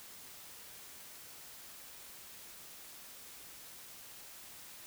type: silence
effects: white hiss -52 dBFS RMS until 4.86 s